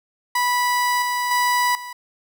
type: tone with level steps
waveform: 30% pulse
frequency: 983 Hz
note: B5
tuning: 8 cents flat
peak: -15 / -18 / -14 / -29 dBFS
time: 0.35-1.93 s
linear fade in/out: 5 ms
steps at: 1.02 / 1.31 / 1.75 s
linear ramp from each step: 2 ms
effects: none